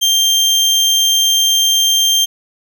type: tone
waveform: 30% pulse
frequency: 3172 Hz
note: G7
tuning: 20 cents sharp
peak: -7 dBFS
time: 0.01-2.26 s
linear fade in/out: 20 ms
effects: none